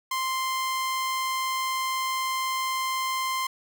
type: tone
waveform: sawtooth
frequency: 1046 Hz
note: C6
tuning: 1 cent flat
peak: -22 dBFS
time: 0.11-3.47 s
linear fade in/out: 5 ms
effects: none